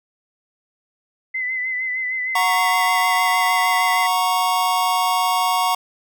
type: tone with vibrato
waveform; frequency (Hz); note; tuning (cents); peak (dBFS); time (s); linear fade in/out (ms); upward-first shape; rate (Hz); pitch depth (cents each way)
sine; 2028; B6; +45; -21; 1.34-4.07; 10; sine; 6.5; 39
type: chord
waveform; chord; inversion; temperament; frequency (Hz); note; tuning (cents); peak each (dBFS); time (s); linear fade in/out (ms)
square; F# major; none; equal with one note detuned; 732.3 / 932.3 / 1108.7; F#5 / A#5 / C#6; -18 / 0 / 0; -22; 2.35-5.75; 5
effects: none